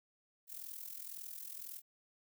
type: noise with amplitude modulation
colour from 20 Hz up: violet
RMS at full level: -44 dBFS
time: 0.47-1.82 s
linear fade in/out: 50 ms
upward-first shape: sine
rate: 41.9 Hz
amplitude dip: 75%
effects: none